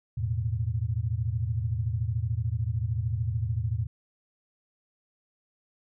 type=chord; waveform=sine; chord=E suspended fourth; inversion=none; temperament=equal; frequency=82.41 / 110 / 123.47 Hz; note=E2 / A2 / B2; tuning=0 / 0 / 0 cents; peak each=-32 / -28 / -32 dBFS; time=0.17-3.87 s; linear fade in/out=10 ms; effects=none